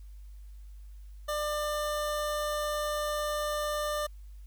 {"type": "tone", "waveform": "25% pulse", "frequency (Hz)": 597, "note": "D5", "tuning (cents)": 28, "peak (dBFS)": -26, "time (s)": [1.28, 4.07], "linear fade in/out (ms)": 10, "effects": ["added 50 Hz sine -44 dBFS peak until 4.46 s", "white hiss -69 dBFS RMS until 4.46 s"]}